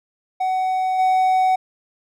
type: tone with level steps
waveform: triangle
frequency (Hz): 749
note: F#5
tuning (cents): +21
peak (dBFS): -16 / -12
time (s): 0.4-1.56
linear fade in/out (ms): 10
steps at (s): 0.98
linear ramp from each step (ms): 20
effects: none